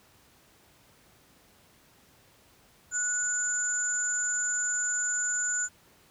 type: tone cluster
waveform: sine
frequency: 1465 / 6940 / 7190 Hz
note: F#6 / A8 / A8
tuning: -18 / -25 / +36 cents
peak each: -31 dBFS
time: 2.91-5.69 s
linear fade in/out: 50 ms
effects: pink hiss -60 dBFS RMS until 6.1 s + high-pass 60 Hz 12 dB/octave